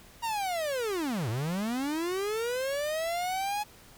45% pulse linear two-way sweep, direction down then up, 947 to 103.83 to 846 Hz, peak -29 dBFS, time 0.22-3.64 s, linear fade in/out 20 ms, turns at 1.29 s, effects pink hiss -54 dBFS RMS until 3.97 s

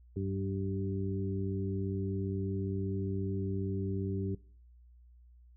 harmonic tone with a mistuned harmonic, 97.2 Hz, G2, 14 cents flat, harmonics 1 / 2 / 3 / 4, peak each -34 / -38 / -40 / -39 dBFS, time 0.16-4.35 s, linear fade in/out 5 ms, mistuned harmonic 2, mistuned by -21 cents, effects noise-tail reverb RT60 0.5 s tail -22 dB re dry + added 60 Hz sine -55 dBFS peak until 5.56 s

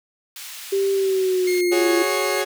pink high-pass noise, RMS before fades -36 dBFS, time 0.36-1.61 s, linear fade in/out 2 ms, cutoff 2300 Hz, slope 12 dB/octave
sine tone with pitch glide, 392 to 343.2 Hz, G4 to F4, 0 to -30 cents, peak -17 dBFS, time 0.72-2.03 s, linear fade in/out 10 ms, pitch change -230 cents, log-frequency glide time 0.93-1.9 s
sawtooth tone, 2141 Hz, C7, 39 cents sharp, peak -23 dBFS, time 1.47-2.42 s, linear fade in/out 5 ms
sawtooth chord, F# suspended second, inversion none, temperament equal, 370 / 415.3 / 554.4 Hz, F#4 / G#4 / C#5, 0 / 0 / 0 cents, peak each -21 dBFS, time 1.71-2.45 s, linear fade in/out 20 ms
effects none

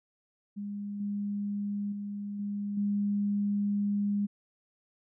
sine tone with level steps, 203.6 Hz, G#3, 34 cents flat, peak -34 / -30 / -34 / -31 / -26 dBFS, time 0.56-4.27 s, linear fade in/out 20 ms, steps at 1 / 1.92 / 2.39 / 2.77 s, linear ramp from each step 5 ms, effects none

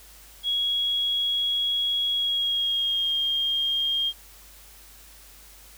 sine tone with pitch glide, 3322 to 3222 Hz, G#7 to G7, 0 to +47 cents, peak -22 dBFS, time 0.43-4.13 s, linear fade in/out 50 ms, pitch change -53 cents, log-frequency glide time 2.12-3.19 s, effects added 50 Hz sine -52 dBFS peak until 5.77 s + white hiss -50 dBFS RMS until 5.77 s

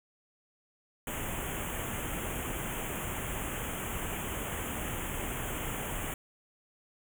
pink band-stop noise, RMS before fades -36 dBFS, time 1.07-6.14 s, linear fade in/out 2 ms, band 3300 to 6600 Hz, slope 96 dB/octave, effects none

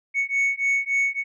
sine beating tone pair, 2217 / 2220.5 Hz, C#7 / C#7, 0 / +2 cents, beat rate 3.5 Hz, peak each -21 dBFS, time 0.14-1.24 s, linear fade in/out 50 ms, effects tanh soft clip ceiling -17 dBFS

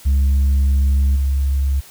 sine tone with level steps, 68.5 Hz, C#2, 20 cents flat, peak -9 / -13 dBFS, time 0.05-1.81 s, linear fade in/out 20 ms, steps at 1.15 s, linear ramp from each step 20 ms, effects tanh soft clip ceiling -11 dBFS + white hiss -43 dBFS RMS until 1.9 s

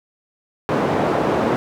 white band-pass noise, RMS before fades -19 dBFS, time 0.69-1.56 s, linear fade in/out 0 ms, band 140 to 640 Hz, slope 12 dB/octave, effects none

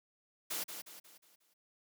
white noise with echo, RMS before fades -38 dBFS, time 0.5-0.64 s, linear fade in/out 10 ms, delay 180 ms, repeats 5, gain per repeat -7 dB, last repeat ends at 1.54 s, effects high-pass 200 Hz 12 dB/octave

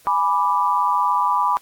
sine chord, G# diminished, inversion none, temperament equal, 830.6 / 987.8 / 1174.7 Hz, G#5 / B5 / D6, 0 / 0 / 0 cents, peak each -24 / -18 / -21 dBFS, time 0.07-1.57 s, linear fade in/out 0 ms, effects white hiss -52 dBFS RMS until 1.61 s + AAC 64 kbps

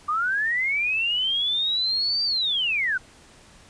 sine linear two-way sweep, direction up then down, 1174.7 to 4699 to 1434 Hz, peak -21 dBFS, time 0.08-2.98 s, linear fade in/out 10 ms, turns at 2.24 s, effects pink hiss -51 dBFS RMS until 3.69 s + resampled to 22050 Hz

